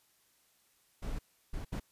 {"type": "noise bursts at uneven times", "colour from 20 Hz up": "brown", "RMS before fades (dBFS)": -37, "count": 3, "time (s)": [[1.02, 1.19], [1.53, 1.65], [1.72, 1.8]], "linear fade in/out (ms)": 10, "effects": ["white hiss -70 dBFS RMS until 1.91 s", "resampled to 32000 Hz"]}